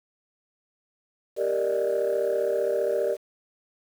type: chord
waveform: sine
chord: Eb major seventh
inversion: first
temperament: equal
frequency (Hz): 392 / 466.2 / 587.3 / 622.3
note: G4 / Bb4 / D5 / Eb5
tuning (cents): 0 / 0 / 0 / 0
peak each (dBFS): -27 / -26 / -25 / -31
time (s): 1.36-3.17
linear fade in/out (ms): 50
effects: tanh soft clip ceiling -17 dBFS + 8-bit